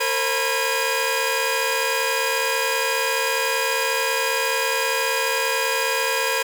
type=tone cluster; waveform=sawtooth; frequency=456.2 / 531 / 982 / 1633 / 2465 Hz; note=A#4 / C5 / B5 / G#6 / D#7; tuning=-37 / +25 / -10 / -30 / -17 cents; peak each=-23 dBFS; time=0-6.43 s; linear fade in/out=10 ms; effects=none